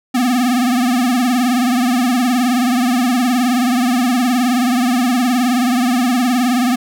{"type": "tone with vibrato", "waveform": "square", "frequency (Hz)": 247.8, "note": "B3", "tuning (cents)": 6, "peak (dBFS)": -13, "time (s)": [0.14, 6.76], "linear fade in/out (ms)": 10, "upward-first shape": "triangle", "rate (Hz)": 19, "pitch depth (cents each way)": 120, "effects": []}